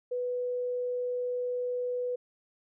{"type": "tone", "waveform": "sine", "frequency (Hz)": 494.2, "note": "B4", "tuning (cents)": 1, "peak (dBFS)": -29, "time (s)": [0.11, 2.16], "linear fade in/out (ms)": 10, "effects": []}